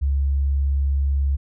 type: tone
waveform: sine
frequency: 69.3 Hz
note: C#2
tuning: in tune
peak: -17 dBFS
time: 0.01-1.37 s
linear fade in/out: 20 ms
effects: none